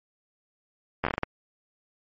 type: slowing click train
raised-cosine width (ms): 0.5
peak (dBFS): -10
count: 8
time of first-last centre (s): 1.04-1.233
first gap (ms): 11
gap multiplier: 1.3
effects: MP3 32 kbps